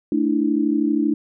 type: chord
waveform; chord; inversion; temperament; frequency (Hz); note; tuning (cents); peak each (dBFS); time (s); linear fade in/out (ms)
sine; A suspended fourth; none; equal with one note detuned; 220 / 293.7 / 326.6; A3 / D4 / E4; 0 / 0 / -16; -23 / -19 / -22; 0.12-1.14; 2
effects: none